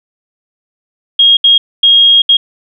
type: tone bursts at uneven times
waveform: sine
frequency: 3262 Hz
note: G#7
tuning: 32 cents flat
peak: -3 dBFS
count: 4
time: 1.19-1.37 / 1.44-1.58 / 1.83-2.22 / 2.29-2.37 s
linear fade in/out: 5 ms
effects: none